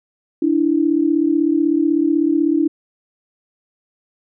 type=tone pair together; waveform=sine; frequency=293.5 / 329.6 Hz; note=D4 / E4; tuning=-1 / 0 cents; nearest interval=major second; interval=201 cents; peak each=-16 dBFS; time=0.42-2.68 s; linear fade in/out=5 ms; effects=none